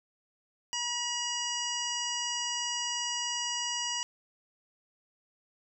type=harmonic tone with a mistuned harmonic; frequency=963 Hz; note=B5; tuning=44 cents flat; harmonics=1 / 2 / 3 / 5 / 6 / 7 / 8; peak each=-39 / -42 / -35 / -39 / -36 / -45 / -43 dBFS; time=0.73-4.03 s; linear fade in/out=0 ms; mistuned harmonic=7; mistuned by=+20 cents; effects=none